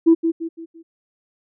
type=tone with echo; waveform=sine; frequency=329.6 Hz; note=E4; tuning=in tune; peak=-7 dBFS; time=0.06-0.15 s; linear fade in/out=20 ms; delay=170 ms; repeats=4; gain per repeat=-8 dB; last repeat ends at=0.83 s; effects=tanh soft clip ceiling -4 dBFS